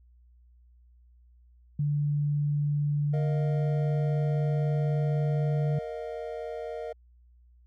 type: tone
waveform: sine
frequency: 146.3 Hz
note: D3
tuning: 6 cents flat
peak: -24 dBFS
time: 1.79-5.79 s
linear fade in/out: 5 ms
type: chord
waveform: triangle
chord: Bb suspended fourth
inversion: none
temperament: equal with one note detuned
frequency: 466.2 / 622.3 / 706.2 Hz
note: Bb4 / Eb5 / F5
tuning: 0 / 0 / +19 cents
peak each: -34 / -36 / -40 dBFS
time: 3.13-6.93 s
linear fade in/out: 10 ms
effects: added 60 Hz sine -55 dBFS peak until 7.66 s